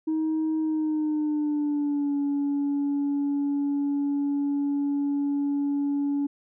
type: tone with pitch glide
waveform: sine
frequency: 315.3 to 284.2 Hz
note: D#4 to C#4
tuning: +23 to +43 cents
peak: -21 dBFS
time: 0.07-6.27 s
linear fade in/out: 10 ms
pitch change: -180 cents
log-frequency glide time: 0.59-2.16 s
effects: tanh soft clip ceiling -21 dBFS